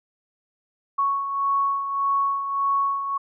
sine beating tone pair, 1108.7 / 1110.4 Hz, C#6 / C#6, 0 / +3 cents, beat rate 1.7 Hz, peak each -21 / -29 dBFS, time 0.98-3.18 s, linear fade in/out 10 ms, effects none

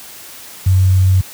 sine tone with quantisation, 93.7 Hz, F#2, 22 cents sharp, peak -7 dBFS, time 0.66-1.21 s, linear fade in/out 5 ms, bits 6, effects white hiss -35 dBFS RMS until 1.33 s + high-pass 60 Hz 12 dB/octave

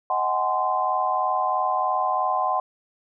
sine chord, Ab dominant seventh, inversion second, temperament just, 623 / 747.5 / 830.6 / 1038.3 Hz, Eb5 / Gb5 / Ab5 / C6, +2 / +17 / 0 / -14 cents, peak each -30 / -24 / -29 / -24 dBFS, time 0.1-2.6 s, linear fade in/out 2 ms, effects none

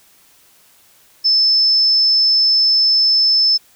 sine tone, 5260 Hz, E8, 5 cents flat, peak -10 dBFS, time 1.24-3.58 s, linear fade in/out 20 ms, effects white hiss -51 dBFS RMS until 3.75 s

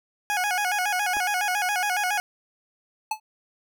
20% pulse tone with vibrato, 778 Hz, G5, 13 cents flat, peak -18 dBFS, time 0.3-2.2 s, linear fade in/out 0 ms, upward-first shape square, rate 7.2 Hz, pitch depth 110 cents each way
clicks, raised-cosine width 1 ms, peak -24 dBFS, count 2, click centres 1.167 / 1.17 s
square tone with exponential decay, 866 Hz, A5, 28 cents flat, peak -21 dBFS, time 3.11-3.2 s, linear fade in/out 5 ms, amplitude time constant 19 ms
effects none

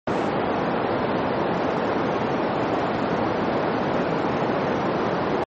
white band-pass noise, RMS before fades -23 dBFS, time 0.07-5.44 s, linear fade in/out 5 ms, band 160 to 690 Hz, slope 12 dB/octave, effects MP3 32 kbps

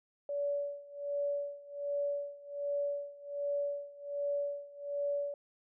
sine tone with tremolo, 572 Hz, D5, 46 cents flat, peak -30 dBFS, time 0.29-5.34 s, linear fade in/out 2 ms, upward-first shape sine, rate 1.3 Hz, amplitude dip 90%, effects none

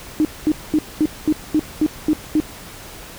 sine tone bursts, 307.2 Hz, D#4, 22 cents flat, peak -12 dBFS, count 9, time 0.2-2.401 s, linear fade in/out 0 ms, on 49 ms, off 220 ms, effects pink hiss -37 dBFS RMS until 3.18 s

